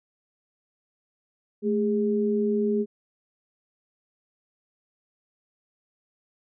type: tone pair together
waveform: sine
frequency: 217.2 / 410 Hz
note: A3 / G#4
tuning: -22 / -22 cents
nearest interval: major seventh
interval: 1100 cents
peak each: -24 dBFS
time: 1.62-2.86 s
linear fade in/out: 50 ms
effects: none